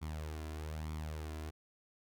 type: tone with flanger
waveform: sawtooth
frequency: 77.5 Hz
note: D#2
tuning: 6 cents flat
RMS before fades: -42 dBFS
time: 0.01-1.51 s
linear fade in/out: 20 ms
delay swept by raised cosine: 0.88 to 2.98 ms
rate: 1.1 Hz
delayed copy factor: +0.6
effects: none

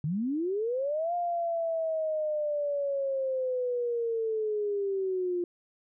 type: linear two-way sweep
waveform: sine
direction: up then down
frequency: 138.8 to 705 to 348 Hz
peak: -27 dBFS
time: 0.04-5.44 s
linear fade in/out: 2 ms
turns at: 1.14 s
effects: none

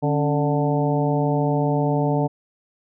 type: harmonic tone with a mistuned harmonic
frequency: 147.4 Hz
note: D3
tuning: 7 cents sharp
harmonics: 1 / 2 / 3 / 4 / 5 / 6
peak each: -21 / -24 / -26 / -27 / -28 / -29 dBFS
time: 0.02-2.28 s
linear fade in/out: 20 ms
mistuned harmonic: 2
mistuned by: -87 cents
effects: none

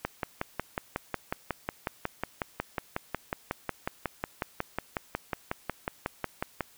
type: click train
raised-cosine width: 0.5 ms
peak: -14 dBFS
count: 37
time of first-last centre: 0.05-6.607 s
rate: 5.49 Hz
effects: white hiss -58 dBFS RMS until 6.77 s

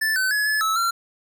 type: tone with pitch steps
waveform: square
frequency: 1757 / 1522 / 1694 / 1719 / 1302 / 1367 Hz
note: A6 / F#6 / G#6 / A6 / E6 / F6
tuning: -3 / +48 / +34 / -41 / -22 / -37 cents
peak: -20 dBFS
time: 0.01-0.91 s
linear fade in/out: 10 ms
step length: 150 ms
effects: none

